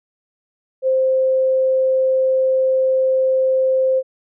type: tone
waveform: sine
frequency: 523.3 Hz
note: C5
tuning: in tune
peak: -13 dBFS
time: 0.82-4.03 s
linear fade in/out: 50 ms
effects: none